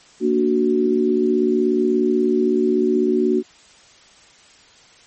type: chord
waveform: sine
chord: Bb augmented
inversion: none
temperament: equal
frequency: 233.1 / 293.7 / 370 Hz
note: Bb3 / D4 / F#4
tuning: 0 / 0 / 0 cents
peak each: -20 / -21 / -17 dBFS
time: 0.2-3.43 s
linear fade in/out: 50 ms
effects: white hiss -49 dBFS RMS until 5.06 s + MP3 32 kbps